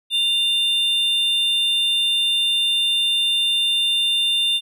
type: tone pair together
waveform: triangle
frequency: 2794 / 3580 Hz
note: F7 / A7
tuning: 0 / +29 cents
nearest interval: major third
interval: 429 cents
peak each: -22 / -16 dBFS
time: 0.1-4.61 s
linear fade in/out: 50 ms
effects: none